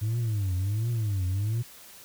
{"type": "tone with vibrato", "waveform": "sine", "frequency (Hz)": 103.83, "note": "G#2", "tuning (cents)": 0, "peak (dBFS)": -22, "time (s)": [0.01, 1.63], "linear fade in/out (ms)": 20, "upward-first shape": "triangle", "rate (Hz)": 1.4, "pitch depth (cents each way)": 260, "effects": ["tanh soft clip ceiling -24 dBFS", "white hiss -49 dBFS RMS until 2.04 s"]}